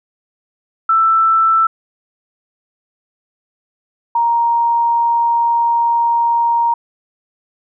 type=tone pair in turn; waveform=sine; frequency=1327 / 935.6 Hz; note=E6 / A#5; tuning=+11 / +6 cents; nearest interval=tritone; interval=605 cents; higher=first; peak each=-9 / -11 dBFS; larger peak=first; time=0.89-1.67 / 4.15-6.74 s; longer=second; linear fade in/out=5 ms; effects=none